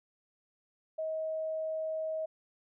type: tone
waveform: sine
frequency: 634 Hz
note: D#5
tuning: 32 cents sharp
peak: -32 dBFS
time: 0.98-2.26 s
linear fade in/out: 10 ms
effects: none